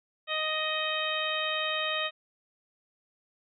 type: harmonic tone with a mistuned harmonic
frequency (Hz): 622.3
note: D#5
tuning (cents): 0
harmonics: 1 / 2 / 3 / 4 / 5 / 6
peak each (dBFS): -35 / -35 / -35 / -35 / -35 / -35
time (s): 0.27-2.11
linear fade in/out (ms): 50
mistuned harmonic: 4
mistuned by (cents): +25
effects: none